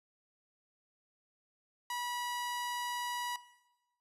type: tone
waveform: sawtooth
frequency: 972 Hz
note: B5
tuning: 28 cents flat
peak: -32 dBFS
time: 1.9-3.36 s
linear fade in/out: 2 ms
effects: noise-tail reverb RT60 1.0 s tail -18 dB re dry + resampled to 32000 Hz